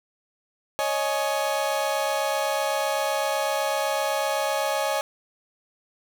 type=chord; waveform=35% pulse; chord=C# suspended second; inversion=none; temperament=equal with one note detuned; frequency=554.4 / 622.3 / 839.3 Hz; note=C#5 / D#5 / G#5; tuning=0 / 0 / +18 cents; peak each=-26 dBFS; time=0.79-5.01 s; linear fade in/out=0 ms; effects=none